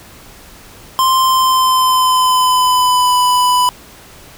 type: tone with pitch glide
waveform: square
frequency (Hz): 1046.5 to 994.6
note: C6 to B5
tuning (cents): 0 to +12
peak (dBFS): -10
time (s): 0.99-3.69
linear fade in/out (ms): 0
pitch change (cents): -88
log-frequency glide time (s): 1.18-3.15
effects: pink hiss -39 dBFS RMS until 4.37 s